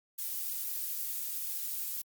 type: noise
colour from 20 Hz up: violet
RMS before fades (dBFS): -36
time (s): 0.18-2.02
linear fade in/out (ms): 10
effects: Opus 48 kbps